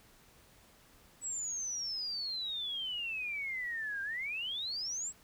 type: exponential two-way sweep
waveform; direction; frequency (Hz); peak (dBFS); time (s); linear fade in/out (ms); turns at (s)
sine; down then up; 7902 to 1579 to 7902; -35; 1.21-5.13; 50; 4.02
effects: pink hiss -62 dBFS RMS until 5.23 s